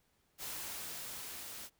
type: noise with level ramp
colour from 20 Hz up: white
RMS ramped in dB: -42 to -47 dBFS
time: 0.38-1.7 s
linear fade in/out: 50 ms
effects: pink hiss -75 dBFS RMS until 1.79 s